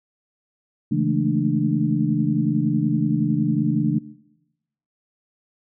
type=tone cluster; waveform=sine; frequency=138.6 / 164.1 / 214.2 / 225 / 296.9 Hz; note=C#3 / E3 / A3 / A3 / D4; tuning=0 / -8 / -46 / +39 / +19 cents; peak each=-24 dBFS; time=0.91-3.99 s; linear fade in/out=10 ms; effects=noise-tail reverb RT60 0.9 s tail -18 dB re dry